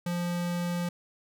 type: tone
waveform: square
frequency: 174.61 Hz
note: F3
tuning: in tune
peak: -29 dBFS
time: 0.06-0.89 s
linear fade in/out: 5 ms
effects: none